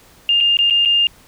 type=tone with dropouts; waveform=sine; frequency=2811 Hz; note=F7; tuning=11 cents sharp; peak=-11 dBFS; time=0.29-1.07 s; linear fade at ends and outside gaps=1 ms; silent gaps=0.404-0.408 / 0.57-0.589 / 0.7-0.707 / 0.851-0.857 s; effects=pink hiss -48 dBFS RMS until 1.27 s